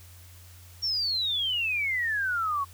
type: exponential sweep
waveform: sine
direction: down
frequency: 5600 to 1086 Hz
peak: -25 dBFS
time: 0.82-2.65 s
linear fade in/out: 20 ms
effects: added 88 Hz sine -48 dBFS peak until 2.73 s + white hiss -54 dBFS RMS until 2.73 s